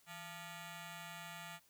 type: ring-modulated tone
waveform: 10% pulse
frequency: 520 Hz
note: C5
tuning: 11 cents flat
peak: -36 dBFS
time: 0.06-1.6 s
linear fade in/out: 50 ms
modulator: 356 Hz
effects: white hiss -70 dBFS RMS until 1.69 s